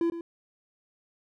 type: tone with echo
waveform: triangle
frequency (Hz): 336.9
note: E4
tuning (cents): +38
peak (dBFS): -21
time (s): 0.01-0.1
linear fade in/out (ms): 2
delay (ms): 110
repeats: 1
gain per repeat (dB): -11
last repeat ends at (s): 0.21
effects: none